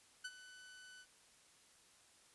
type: tone with ADSR envelope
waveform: sawtooth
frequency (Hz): 1500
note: F#6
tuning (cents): +23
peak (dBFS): -38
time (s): 0.24-1.06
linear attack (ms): 11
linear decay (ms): 45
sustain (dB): -14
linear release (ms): 53
effects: white hiss -67 dBFS RMS until 2.34 s + resampled to 24000 Hz